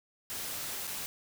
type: noise with dropouts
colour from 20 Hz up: white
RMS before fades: -38 dBFS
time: 0.3-1.06 s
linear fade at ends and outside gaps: 0 ms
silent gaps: 0.87-0.875 s
effects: none